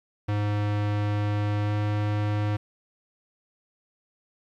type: tone with pitch glide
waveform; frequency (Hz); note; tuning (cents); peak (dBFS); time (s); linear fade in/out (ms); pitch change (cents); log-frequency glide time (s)
square; 103.83 to 104.49; G#2 to G#2; 0 to +11; -24; 0.28-2.57; 10; +11; 1.64-1.71
effects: low-pass 3000 Hz 12 dB/octave + 10-bit